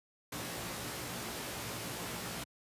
pink noise with comb filter, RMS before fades -40 dBFS, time 0.32-2.44 s, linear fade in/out 5 ms, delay 17 ms, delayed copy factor +0.65, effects high-pass 100 Hz 12 dB/octave + resampled to 32000 Hz

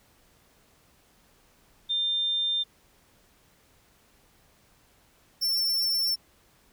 sine / 45% pulse tone pair in turn, 3600 / 5404 Hz, A7 / E8, +39 / +42 cents, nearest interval perfect fifth, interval 703 cents, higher second, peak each -24 dBFS, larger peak neither, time 1.89-2.64 / 5.41-6.16 s, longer neither, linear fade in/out 20 ms, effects pink hiss -62 dBFS RMS until 6.72 s

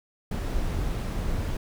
brown noise, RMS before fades -28 dBFS, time 0.31-1.57 s, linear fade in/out 5 ms, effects none

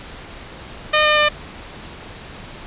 10% pulse tone with pitch steps, 609 / 603.7 / 598.5 Hz, D#5 / D5 / D5, -37 / +48 / +33 cents, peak -4 dBFS, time 0.93-1.29 s, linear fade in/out 10 ms, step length 120 ms, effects pink hiss -36 dBFS RMS until 2.66 s + resampled to 8000 Hz

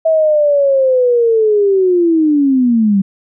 sine linear sweep, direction down, 650 to 190 Hz, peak -8 dBFS, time 0.05-3.02 s, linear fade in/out 10 ms, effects none

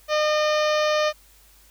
harmonic tone, 608 Hz, D#5, 40 cents flat, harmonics 1 / 2 / 3 / 4 / 5 / 6 / 7 / 8 / 9 / 10, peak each -20 / -26 / -30 / -32 / -34 / -36 / -37 / -38 / -39 / -40 dBFS, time 0.08-1.13 s, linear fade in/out 50 ms, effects added 50 Hz sine -55 dBFS peak until 1.7 s + white hiss -55 dBFS RMS until 1.7 s

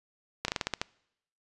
slowing click train, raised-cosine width 0.2 ms, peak -11 dBFS, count 8, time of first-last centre 0.45-0.815 s, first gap 32 ms, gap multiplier 1.16, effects noise-tail reverb RT60 0.8 s tail -25 dB re dry + resampled to 24000 Hz

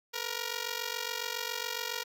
5% pulse ring-modulated tone, 472.1 Hz, A#4, 22 cents sharp, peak -19 dBFS, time 0.13-2.04 s, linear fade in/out 20 ms, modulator 23.6 Hz, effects none

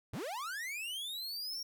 45% pulse linear sweep, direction up, 70.8 to 5610 Hz, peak -38 dBFS, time 0.13-1.63 s, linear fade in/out 5 ms, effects none

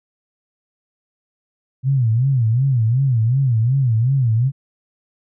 sine tone with vibrato, 123.47 Hz, B2, in tune, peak -13 dBFS, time 1.83-4.52 s, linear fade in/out 50 ms, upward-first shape sine, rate 2.7 Hz, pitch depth 200 cents each way, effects none

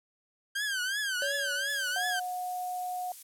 sawtooth tone with vibrato, 1580 Hz, G6, 13 cents sharp, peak -26 dBFS, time 0.55-2.2 s, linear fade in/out 10 ms, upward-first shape triangle, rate 2.8 Hz, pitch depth 160 cents each way
square tone with exponential decay, 564 Hz, C#5, 30 cents sharp, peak -32 dBFS, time 1.22-2.65 s, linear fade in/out 1 ms, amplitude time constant 310 ms
violet noise, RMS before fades -42 dBFS, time 1.69-3.23 s, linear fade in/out 10 ms
sine tone, 727 Hz, F#5, 31 cents flat, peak -32 dBFS, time 1.96-3.12 s, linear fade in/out 2 ms
effects low-pass 12000 Hz 12 dB/octave

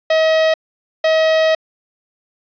45% pulse tone pair in turn, 637 / 637 Hz, D#5 / D#5, +41 / +41 cents, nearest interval unison, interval 0 cents, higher neither, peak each -11 dBFS, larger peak neither, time 0.1-0.54 / 1.04-1.55 s, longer second, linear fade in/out 5 ms, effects resampled to 11025 Hz + 8-bit

